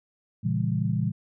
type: chord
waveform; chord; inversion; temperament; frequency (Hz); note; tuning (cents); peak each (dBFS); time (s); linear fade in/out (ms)
sine; A# diminished seventh; none; just; 116.54 / 139.85 / 167.82 / 201.4; A#2 / C#3 / E3 / G3; 0 / +16 / +31 / +47; -27 / -30 / -28 / -30; 0.43-1.12; 20
effects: none